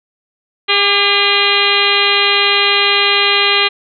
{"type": "harmonic tone with a mistuned harmonic", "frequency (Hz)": 404.5, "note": "G#4", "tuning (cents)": -46, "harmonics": [1, 2, 3, 4, 5, 6, 7, 8, 9, 10], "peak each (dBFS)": [-20, -23, -19, -23, -18, -17, -18, -17, -23, -18], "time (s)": [0.68, 3.69], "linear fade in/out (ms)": 20, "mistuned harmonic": 3, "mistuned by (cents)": -31, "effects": []}